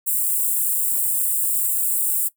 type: high-pass noise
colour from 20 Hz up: white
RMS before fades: -21 dBFS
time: 0.06-2.29 s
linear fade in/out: 20 ms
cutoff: 7600 Hz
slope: 96 dB/octave
effects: noise-tail reverb RT60 0.1 s tail -18 dB re dry